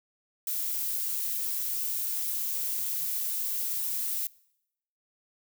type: noise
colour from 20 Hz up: violet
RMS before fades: -31 dBFS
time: 0.47-4.27 s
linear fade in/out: 2 ms
effects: noise-tail reverb RT60 0.8 s tail -23 dB re dry